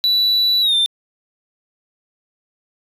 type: tone with pitch glide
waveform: sine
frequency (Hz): 3951 to 3581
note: B7 to A7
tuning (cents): 0 to +30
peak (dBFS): -10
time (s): 0.04-0.86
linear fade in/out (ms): 0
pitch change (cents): -170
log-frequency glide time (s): 0.61-0.75
effects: tanh soft clip ceiling -12 dBFS